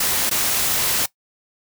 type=noise with dropouts; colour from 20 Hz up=white; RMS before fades=-20 dBFS; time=0-1.06 s; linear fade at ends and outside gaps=5 ms; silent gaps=0.296-0.311 s; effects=noise-tail reverb RT60 0.1 s tail -19 dB re dry